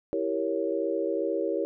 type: chord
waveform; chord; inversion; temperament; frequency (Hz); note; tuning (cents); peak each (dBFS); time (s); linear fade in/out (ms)
sine; E diminished seventh; none; equal; 329.6 / 392 / 466.2 / 554.4; E4 / G4 / Bb4 / Db5; 0 / 0 / 0 / 0; -31; 0.13-1.65; 0
effects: none